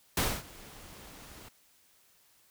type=noise with ADSR envelope; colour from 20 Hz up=pink; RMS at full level=-27 dBFS; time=0.17-1.49 s; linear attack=3 ms; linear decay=250 ms; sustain=-23 dB; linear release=7 ms; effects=white hiss -65 dBFS RMS until 2.5 s